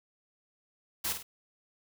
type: noise with echo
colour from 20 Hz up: white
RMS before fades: -32 dBFS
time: 1.04-1.13 s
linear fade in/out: 10 ms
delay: 50 ms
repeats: 2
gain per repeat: -7 dB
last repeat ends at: 1.23 s
effects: none